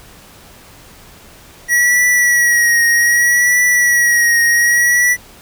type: tone with vibrato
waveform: square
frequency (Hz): 1918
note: A#6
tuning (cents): +49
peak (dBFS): -10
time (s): 1.68-5.17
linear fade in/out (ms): 50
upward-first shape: triangle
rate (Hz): 0.64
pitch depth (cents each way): 45
effects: pink hiss -41 dBFS RMS until 5.41 s